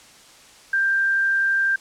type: tone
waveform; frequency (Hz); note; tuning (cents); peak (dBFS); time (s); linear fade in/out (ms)
sine; 1583; G6; +17; -17; 0.73-1.76; 5
effects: white hiss -48 dBFS RMS until 1.8 s + low-pass 8000 Hz 12 dB/octave